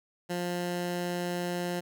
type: tone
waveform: 15% pulse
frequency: 176.3 Hz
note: F3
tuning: 17 cents sharp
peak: -24 dBFS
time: 0.29-1.81 s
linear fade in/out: 20 ms
effects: none